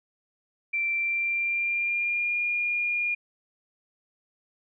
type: tone with pitch glide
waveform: sine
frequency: 2349 to 2421 Hz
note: D7 to D#7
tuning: 0 to -48 cents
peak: -24 dBFS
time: 0.73-3.15 s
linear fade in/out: 10 ms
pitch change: +52 cents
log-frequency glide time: 0.94-2.37 s
effects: none